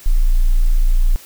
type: tone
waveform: sine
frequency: 29.14 Hz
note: A#0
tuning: in tune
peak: -9 dBFS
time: 0.06-1.16 s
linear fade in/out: 0 ms
effects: white hiss -41 dBFS RMS until 1.25 s